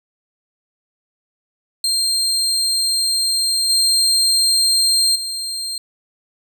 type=tone with level steps; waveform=30% pulse; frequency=4186 Hz; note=C8; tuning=in tune; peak=-13 / -10 / -20 dBFS; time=1.84-5.78 s; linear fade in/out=2 ms; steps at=3.69 / 5.15 s; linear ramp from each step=10 ms; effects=none